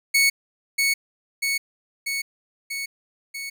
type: tone with echo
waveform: sawtooth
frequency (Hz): 2216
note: C#7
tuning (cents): -1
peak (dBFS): -12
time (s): 0.14-0.3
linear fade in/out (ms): 10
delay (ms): 640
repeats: 5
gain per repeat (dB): -3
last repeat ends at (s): 3.5
effects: none